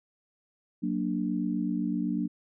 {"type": "chord", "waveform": "sine", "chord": "Gb augmented", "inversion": "none", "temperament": "equal", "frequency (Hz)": [185, 233.1, 293.7], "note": ["Gb3", "Bb3", "D4"], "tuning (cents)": [0, 0, 0], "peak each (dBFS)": -31, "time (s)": [0.82, 2.28], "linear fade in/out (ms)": 20, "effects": []}